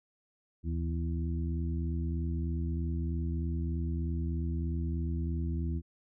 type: harmonic tone with a mistuned harmonic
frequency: 83.2 Hz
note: E2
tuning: 17 cents sharp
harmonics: 1 / 2 / 3 / 4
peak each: -31 / -37 / -41 / -43 dBFS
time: 0.63-5.82 s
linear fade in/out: 50 ms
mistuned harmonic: 1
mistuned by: -130 cents
effects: none